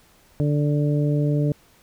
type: harmonic tone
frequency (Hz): 146.83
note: D3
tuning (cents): 0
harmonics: 1 / 2 / 3 / 4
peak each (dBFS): -19 / -25 / -29 / -31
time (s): 0.4-1.52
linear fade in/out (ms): 0
effects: pink hiss -56 dBFS RMS until 1.82 s